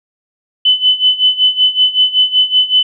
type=tone with tremolo; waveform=sine; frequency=3016 Hz; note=F#7; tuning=32 cents sharp; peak=-5 dBFS; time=0.65-2.83 s; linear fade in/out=5 ms; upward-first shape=sine; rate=5.3 Hz; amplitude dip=85%; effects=none